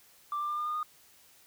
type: tone with pitch steps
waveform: sine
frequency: 1177 / 1187.2 / 1197.6 / 1208 / 1218.5 / 1229.1 Hz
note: D6 / D6 / D6 / D6 / D#6 / D#6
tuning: +3 / +18 / +33 / +48 / -37 / -22 cents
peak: -29 dBFS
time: 0.32-0.83 s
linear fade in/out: 2 ms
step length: 85 ms
effects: tanh soft clip ceiling -27 dBFS + white hiss -60 dBFS RMS until 1.46 s